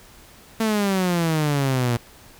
sawtooth exponential sweep, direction down, 225.8 to 117 Hz, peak -15 dBFS, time 0.6-1.97 s, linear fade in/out 5 ms, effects pink hiss -48 dBFS RMS until 2.39 s

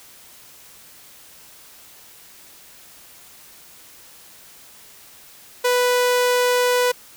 sawtooth tone, 493.9 Hz, B4, in tune, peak -12 dBFS, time 5.64-6.92 s, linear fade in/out 10 ms, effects white hiss -46 dBFS RMS until 7.16 s

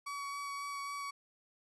35% pulse tone with vibrato, 1132 Hz, C#6, 36 cents sharp, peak -37 dBFS, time 0.06-1.11 s, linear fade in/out 10 ms, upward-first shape sine, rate 3.7 Hz, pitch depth 10 cents each way, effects resampled to 24000 Hz

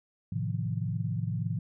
sine chord, F dominant seventh, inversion first, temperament just, 109.13 / 130.96 / 157.15 / 174.61 Hz, A2 / C3 / Eb3 / F3, -14 / +2 / +18 / 0 cents, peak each -32 / -35 / -35 / -36 dBFS, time 0.32-1.59 s, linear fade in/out 5 ms, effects none

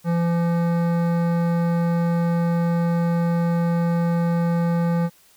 sine tone with hard clipping, 170.1 Hz, F3, 45 cents flat, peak -20 dBFS, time 0.04-5.1 s, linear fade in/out 50 ms, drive 15 dB, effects white hiss -55 dBFS RMS until 5.36 s

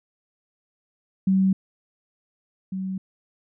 sine tone pair in turn, 190.8 / 189.37 Hz, G3 / F#3, -47 / +40 cents, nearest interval unison, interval 13 cents, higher first, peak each -16 / -26 dBFS, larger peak first, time 1.27-1.53 / 2.72-2.98 s, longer neither, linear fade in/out 5 ms, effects none

